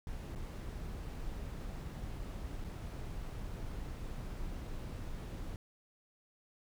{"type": "noise with dropouts", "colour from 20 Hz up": "brown", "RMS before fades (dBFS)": -42, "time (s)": [0.07, 5.56], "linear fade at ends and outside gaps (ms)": 1, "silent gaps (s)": [[0.351, 0.358], [2.641, 2.645]], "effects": []}